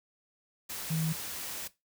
sine tone in noise, 160 Hz, D#3, 49 cents sharp, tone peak -28 dBFS, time 0.9-1.13 s, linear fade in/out 10 ms, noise white, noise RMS -39 dBFS, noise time 0.69-1.68 s, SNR +8 dB, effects noise-tail reverb RT60 0.2 s tail -17 dB re dry

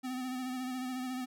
square tone with vibrato, 255.2 Hz, C4, 43 cents flat, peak -36 dBFS, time 0.03-1.26 s, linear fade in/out 20 ms, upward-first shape sine, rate 14 Hz, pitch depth 35 cents each way, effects none

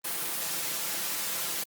white noise with comb filter, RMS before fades -32 dBFS, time 0.04-1.64 s, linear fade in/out 10 ms, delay 5.9 ms, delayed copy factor +0.5, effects high-pass 150 Hz 12 dB/octave + Opus 32 kbps

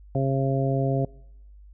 harmonic tone, 135.2 Hz, C#3, 43 cents flat, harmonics 1 / 2 / 3 / 4 / 5, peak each -23 / -29 / -30 / -30 / -30 dBFS, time 0.15-1.05 s, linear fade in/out 2 ms, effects noise-tail reverb RT60 0.9 s tail -26 dB re dry + added 50 Hz sine -45 dBFS peak until 1.73 s

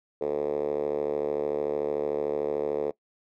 5% pulse tone with band-pass filter, 73.42 Hz, D2, in tune, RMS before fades -28 dBFS, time 0.21-2.91 s, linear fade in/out 5 ms, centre 450 Hz, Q 5, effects noise-tail reverb RT60 0.1 s tail -20 dB re dry

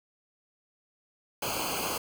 pink noise with comb filter, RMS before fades -32 dBFS, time 1.42-1.98 s, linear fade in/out 5 ms, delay 0.54 ms, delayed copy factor -0.9, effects none

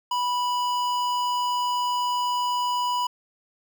square tone with notch filter, 984 Hz, B5, 7 cents flat, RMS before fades -25 dBFS, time 0.11-3.07 s, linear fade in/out 5 ms, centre 11000 Hz, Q 0.76, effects none

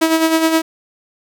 sawtooth tone with tremolo, 322.8 Hz, E4, 36 cents flat, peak -6 dBFS, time 0.01-0.62 s, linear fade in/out 10 ms, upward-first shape sine, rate 9.6 Hz, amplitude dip 55%, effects none

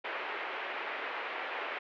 white band-pass noise, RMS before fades -38 dBFS, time 0.04-1.79 s, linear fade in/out 10 ms, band 380 to 2500 Hz, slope 24 dB/octave, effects low-pass 4000 Hz 12 dB/octave

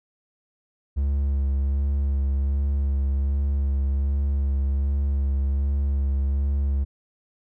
triangle tone with vibrato, 69.3 Hz, C#2, in tune, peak -18 dBFS, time 0.96-6.85 s, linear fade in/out 20 ms, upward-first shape sine, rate 1.3 Hz, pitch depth 22 cents each way, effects none

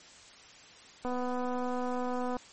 click train, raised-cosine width 1 ms, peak -22 dBFS, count 329, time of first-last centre 1.05-2.367 s, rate 249 Hz, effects white hiss -53 dBFS RMS until 2.52 s + MP3 32 kbps

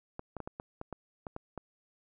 clicks, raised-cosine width 1 ms, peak -25 dBFS, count 10, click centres 0.194 / 0.367 / 0.403 / 0.475 / 0.599 / 0.814 / 0.927 / 1.268 / 1.364 / 1.577 s, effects none

